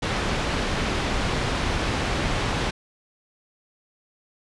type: low-pass noise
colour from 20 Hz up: pink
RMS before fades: -25 dBFS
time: 0.02-2.71 s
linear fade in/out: 10 ms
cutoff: 4100 Hz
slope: 12 dB/octave
effects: resampled to 24000 Hz